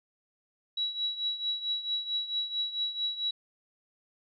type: tone with tremolo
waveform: sine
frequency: 3900 Hz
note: B7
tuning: 23 cents flat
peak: -26 dBFS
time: 0.77-3.31 s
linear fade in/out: 5 ms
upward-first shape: triangle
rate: 4.5 Hz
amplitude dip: 80%
effects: none